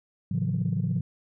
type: chord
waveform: sine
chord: F# minor seventh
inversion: first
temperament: equal with one note detuned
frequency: 110 / 138.59 / 164.81 / 181.5 Hz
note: A2 / C#3 / E3 / F#3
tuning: 0 / 0 / 0 / -33 cents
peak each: -29 dBFS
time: 0.31-1.01 s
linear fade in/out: 5 ms
effects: tanh soft clip ceiling -17 dBFS